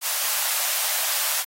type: high-pass noise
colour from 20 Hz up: white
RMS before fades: -24 dBFS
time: 0.01-1.45 s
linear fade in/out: 50 ms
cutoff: 570 Hz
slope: 48 dB/octave
effects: AAC 48 kbps